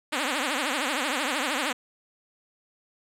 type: tone with vibrato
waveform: 5% pulse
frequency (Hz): 277.2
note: C#4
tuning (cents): 0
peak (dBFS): -14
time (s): 0.12-1.73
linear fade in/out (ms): 10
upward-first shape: triangle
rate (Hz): 13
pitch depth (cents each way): 250
effects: low-pass 11000 Hz 12 dB/octave